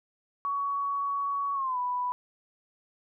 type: tone with pitch glide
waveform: sine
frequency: 1123 to 989 Hz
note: C#6 to B5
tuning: +22 to +2 cents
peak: -27 dBFS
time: 0.45-2.12 s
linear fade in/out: 0 ms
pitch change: -220 cents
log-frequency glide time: 1.54-1.78 s
effects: none